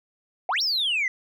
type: exponential two-way sweep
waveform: sine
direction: up then down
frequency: 659.3 to 5650 to 1967 Hz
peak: -20 dBFS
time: 0.49-1.08 s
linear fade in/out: 2 ms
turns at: 0.62 s
effects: tanh soft clip ceiling -19 dBFS